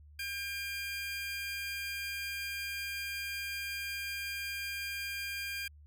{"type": "tone pair together", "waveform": "30% pulse", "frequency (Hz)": [1601.8, 2400], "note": ["G6", "D7"], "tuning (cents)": [37, 37], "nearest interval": "perfect fifth", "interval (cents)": 700, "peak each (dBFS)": [-38, -36], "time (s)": [0.19, 5.68], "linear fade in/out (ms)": 5, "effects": ["added 74 Hz sine -53 dBFS peak until 5.86 s"]}